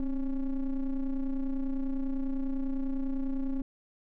triangle ring-modulated tone, 141 Hz, C#3, 30 cents sharp, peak -23 dBFS, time 0-3.62 s, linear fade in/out 2 ms, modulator 126 Hz, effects none

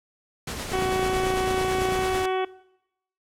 pink noise with tremolo, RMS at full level -31 dBFS, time 0.47-2.26 s, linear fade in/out 5 ms, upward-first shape sine, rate 9 Hz, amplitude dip 35%
click train, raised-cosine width 2 ms, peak -18 dBFS, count 38, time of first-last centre 0.72-1.991 s, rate 29.1 Hz
harmonic tone, 374.7 Hz, F#4, 22 cents sharp, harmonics 1 / 2 / 3 / 4 / 5 / 6 / 7 / 8 / 9, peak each -25 / -28 / -33 / -37 / -41 / -39 / -42 / -43 / -42 dBFS, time 0.73-2.45 s, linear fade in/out 5 ms
effects noise-tail reverb RT60 0.8 s tail -19 dB re dry + low-pass 11000 Hz 12 dB/octave

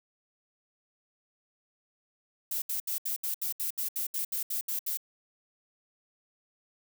violet noise bursts, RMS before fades -32 dBFS, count 14, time 2.51-4.973 s, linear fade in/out 5 ms, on 110 ms, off 71 ms, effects none

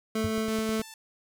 25% pulse tone with tremolo, 220 Hz, A3, in tune, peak -22 dBFS, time 0.15-0.82 s, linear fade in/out 5 ms, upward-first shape triangle, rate 5.5 Hz, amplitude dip 25%
triangle tone with exponential decay, 98 Hz, G2, in tune, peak -22 dBFS, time 0.24-0.33 s, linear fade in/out 5 ms, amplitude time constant 19 ms
click train, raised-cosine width 3 ms, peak -27 dBFS, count 5, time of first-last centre 0.38-0.796 s, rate 9.62 Hz
5% pulse tone, 884 Hz, A5, 8 cents sharp, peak -32 dBFS, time 0.48-0.94 s, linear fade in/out 2 ms
effects none

